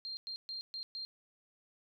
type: tone bursts at uneven times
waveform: sine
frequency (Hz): 4189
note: C8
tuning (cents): +1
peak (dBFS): -39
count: 5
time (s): 0.05-0.17 / 0.27-0.36 / 0.49-0.61 / 0.74-0.83 / 0.95-1.05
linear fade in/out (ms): 0
effects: 13-bit